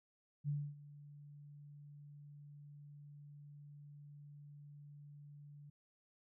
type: tone with ADSR envelope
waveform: sine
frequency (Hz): 145.4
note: D3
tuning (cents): -17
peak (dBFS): -34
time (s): 0.44-5.7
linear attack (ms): 46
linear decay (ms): 260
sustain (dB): -19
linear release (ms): 6
effects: none